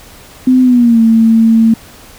sine tone with pitch glide, 256 to 225.5 Hz, C4 to A3, -38 to +43 cents, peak -4 dBFS, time 0.47-1.74 s, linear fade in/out 5 ms, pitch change -219 cents, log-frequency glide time 0.62-1.01 s, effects pink hiss -37 dBFS RMS until 2.18 s

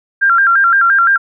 sine tone with vibrato, 1480 Hz, F#6, in tune, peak -7 dBFS, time 0.21-1.18 s, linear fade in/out 20 ms, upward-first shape square, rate 5.8 Hz, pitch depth 130 cents each way, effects none

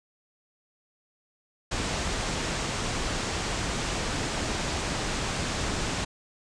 pink low-pass noise, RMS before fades -30 dBFS, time 1.71-6.05 s, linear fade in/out 10 ms, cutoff 8400 Hz, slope 48 dB/octave, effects none

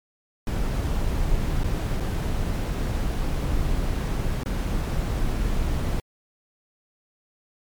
brown noise with dropouts, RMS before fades -24 dBFS, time 0.47-6 s, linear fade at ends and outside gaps 1 ms, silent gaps 1.635-1.642 / 2-2.005 / 4.434-4.459 s, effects MP3 96 kbps

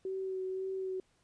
sine tone with vibrato, 378.3 Hz, F#4, 38 cents sharp, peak -34 dBFS, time 0.05-1 s, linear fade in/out 2 ms, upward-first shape sine, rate 1.9 Hz, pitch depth 17 cents each way, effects pink hiss -72 dBFS RMS until 1.23 s + resampled to 22050 Hz

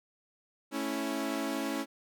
sawtooth chord, A major, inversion none, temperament equal, 220 / 277.2 / 329.6 Hz, A3 / C#4 / E4, 0 / 0 / 0 cents, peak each -35 / -30 / -33 dBFS, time 0.71-1.86 s, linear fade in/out 50 ms, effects none

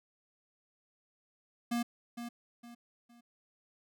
square tone with echo, 237.1 Hz, A#3, 30 cents sharp, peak -31 dBFS, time 1.71-1.83 s, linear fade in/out 10 ms, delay 460 ms, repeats 3, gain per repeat -9 dB, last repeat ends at 3.21 s, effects none

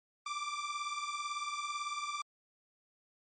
sawtooth beating tone pair, 1168 / 1186 Hz, D6 / D6, -10 / +17 cents, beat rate 18 Hz, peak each -35 / -36 dBFS, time 0.26-2.22 s, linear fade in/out 5 ms, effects MP3 32 kbps

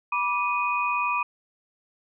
sine tone cluster, 977 / 1172 / 2485 Hz, B5 / D6 / D#7, -19 / -4 / -3 cents, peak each -27 dBFS, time 0.12-1.23 s, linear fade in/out 5 ms, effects none

